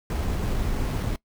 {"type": "noise with sample-and-hold", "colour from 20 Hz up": "brown", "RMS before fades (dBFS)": -26, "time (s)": [0.1, 1.16], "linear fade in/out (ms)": 2, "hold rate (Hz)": 7350, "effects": ["noise-tail reverb RT60 0.1 s tail -21 dB re dry"]}